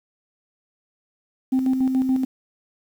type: tone with tremolo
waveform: sine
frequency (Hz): 260.8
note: C4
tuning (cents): -5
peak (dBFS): -14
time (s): 1.52-2.25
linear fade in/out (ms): 10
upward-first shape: square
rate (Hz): 7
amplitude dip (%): 50
effects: tanh soft clip ceiling -14 dBFS + 8-bit